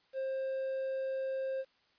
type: tone with quantisation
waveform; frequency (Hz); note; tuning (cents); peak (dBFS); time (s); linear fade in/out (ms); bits
triangle; 531; C5; +25; -31; 0.13-1.65; 50; 10
effects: white hiss -70 dBFS RMS until 1.98 s + resampled to 11025 Hz